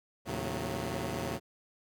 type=tone cluster; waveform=10% pulse; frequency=78.1 / 112.1 / 134.5 / 183.5 Hz; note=D#2 / A2 / C3 / F#3; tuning=+7 / +33 / +48 / -14 cents; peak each=-31 dBFS; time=0.25-1.4 s; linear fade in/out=50 ms; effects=none